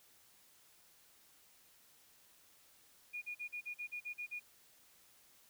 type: tone bursts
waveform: sine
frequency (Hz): 2441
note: D#7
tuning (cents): -34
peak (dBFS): -40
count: 10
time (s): 3.13-4.399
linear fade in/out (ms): 20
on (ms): 90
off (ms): 41
effects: white hiss -66 dBFS RMS until 5.49 s